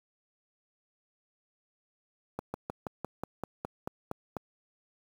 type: slowing click train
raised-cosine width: 1 ms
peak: -20 dBFS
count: 11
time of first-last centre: 2.39-4.367 s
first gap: 150 ms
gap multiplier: 1.06
effects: high-pass 80 Hz 12 dB/octave + 8-bit